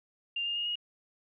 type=tone with pitch steps; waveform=sine; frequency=2794 / 2822 / 2849 / 2878 Hz; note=F7 / F7 / F7 / F#7; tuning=0 / +17 / +34 / -49 cents; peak=-30 dBFS; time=0.36-0.756 s; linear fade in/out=5 ms; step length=99 ms; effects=none